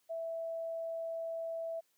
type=tone; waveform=sine; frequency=659 Hz; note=E5; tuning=1 cent flat; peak=-36 dBFS; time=0.09-1.81 s; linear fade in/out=20 ms; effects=white hiss -75 dBFS RMS until 1.97 s + high-pass 150 Hz 12 dB/octave